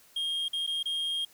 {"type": "tone with dropouts", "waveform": "triangle", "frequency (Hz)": 3232, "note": "G#7", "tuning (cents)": -48, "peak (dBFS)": -27, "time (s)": [0.16, 1.25], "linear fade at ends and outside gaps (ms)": 5, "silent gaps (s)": [[0.483, 0.531], [0.666, 0.674], [0.829, 0.856]], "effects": ["white hiss -59 dBFS RMS until 1.33 s"]}